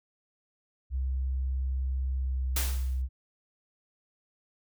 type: tone with pitch glide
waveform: sine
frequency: 65.41 to 64.58 Hz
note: C2 to C2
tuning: 0 to -22 cents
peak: -27 dBFS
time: 0.9-3.09 s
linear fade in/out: 50 ms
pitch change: -22 cents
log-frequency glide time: 2.17-2.46 s
type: noise with exponential decay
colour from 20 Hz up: white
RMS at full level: -28 dBFS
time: 2.56-3.02 s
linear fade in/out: 5 ms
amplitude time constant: 100 ms
effects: none